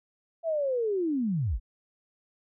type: linear sweep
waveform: sine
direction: down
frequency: 675 to 32.75 Hz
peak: -25 dBFS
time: 0.43-1.6 s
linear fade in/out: 50 ms
effects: none